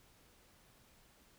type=silence; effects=pink hiss -66 dBFS RMS until 1.38 s